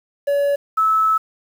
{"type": "tone pair in turn", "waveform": ["triangle", "sine"], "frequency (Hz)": [568, 1302.7], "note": ["C#5", "E6"], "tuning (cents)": [42, -21], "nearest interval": "octave + major second", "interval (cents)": 1437, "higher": "second", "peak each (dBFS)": -13, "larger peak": "neither", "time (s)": [[0.27, 0.56], [0.77, 1.18]], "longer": "second", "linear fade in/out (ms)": 10, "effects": ["7-bit"]}